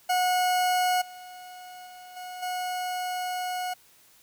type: tone with level steps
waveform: 40% pulse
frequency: 729 Hz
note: F#5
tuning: 26 cents flat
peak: -21 / -41 / -43 / -36 / -28 dBFS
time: 0.09-3.74 s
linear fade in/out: 10 ms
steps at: 1.01 / 1.86 / 2.16 / 2.42 s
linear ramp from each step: 10 ms
effects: white hiss -58 dBFS RMS until 4.22 s